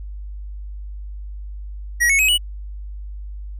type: tone with pitch steps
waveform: square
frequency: 1907 / 2203 / 2546 / 2941 Hz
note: A#6 / C#7 / D#7 / F#7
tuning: +39 / -11 / +39 / -11 cents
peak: -14 dBFS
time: 2-2.38 s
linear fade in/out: 20 ms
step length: 95 ms
effects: added 50 Hz sine -29 dBFS peak until 3.59 s + resampled to 32000 Hz